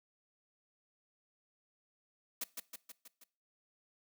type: noise with echo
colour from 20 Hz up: white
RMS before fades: -38 dBFS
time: 2.41-2.44 s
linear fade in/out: 5 ms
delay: 160 ms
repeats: 5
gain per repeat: -4 dB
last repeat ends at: 3.24 s
effects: noise-tail reverb RT60 0.4 s tail -21 dB re dry + high-pass 200 Hz 12 dB/octave